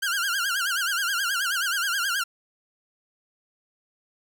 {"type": "tone with vibrato", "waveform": "sawtooth", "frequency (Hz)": 1498, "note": "F#6", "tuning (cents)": 21, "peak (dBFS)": -20, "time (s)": [0.02, 2.24], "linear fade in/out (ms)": 10, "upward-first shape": "sine", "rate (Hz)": 9.4, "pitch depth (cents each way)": 160, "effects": []}